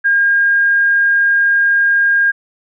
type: tone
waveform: sine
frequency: 1616 Hz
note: G#6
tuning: 48 cents flat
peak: -9 dBFS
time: 0.04-2.32 s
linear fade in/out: 20 ms
effects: none